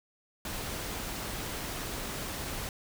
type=noise; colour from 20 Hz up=pink; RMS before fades=-37 dBFS; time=0.45-2.69 s; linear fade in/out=2 ms; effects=none